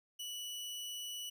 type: tone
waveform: sawtooth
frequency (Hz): 2952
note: F#7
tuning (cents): -5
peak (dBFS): -38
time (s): 0.19-1.3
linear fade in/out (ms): 10
effects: none